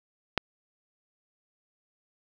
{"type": "click", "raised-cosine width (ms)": 0.3, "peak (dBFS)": -7, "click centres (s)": 0.377, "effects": []}